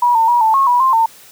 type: tone with pitch steps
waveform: sine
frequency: 967 / 902 / 960 / 883 / 1088 / 975 / 1052 / 903 Hz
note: B5 / A5 / B5 / A5 / C#6 / B5 / C6 / A5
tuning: -37 / +43 / -49 / +6 / -33 / -23 / +9 / +45 cents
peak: -9 dBFS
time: 0.02-1.06 s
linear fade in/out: 5 ms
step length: 130 ms
effects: white hiss -42 dBFS RMS until 1.31 s + high-pass 100 Hz 12 dB/octave